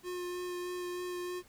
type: tone with vibrato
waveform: square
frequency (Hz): 357.5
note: F4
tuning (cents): +41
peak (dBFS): -37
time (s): 0.03-1.43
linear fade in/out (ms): 50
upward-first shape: sine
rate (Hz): 3.2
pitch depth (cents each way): 12
effects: pink hiss -62 dBFS RMS until 1.48 s